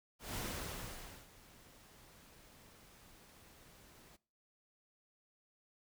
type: noise with ADSR envelope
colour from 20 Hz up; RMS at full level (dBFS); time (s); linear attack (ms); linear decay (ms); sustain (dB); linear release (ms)
pink; -41; 0.19-4.17; 160; 910; -20; 17
effects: noise-tail reverb RT60 0.4 s tail -22 dB re dry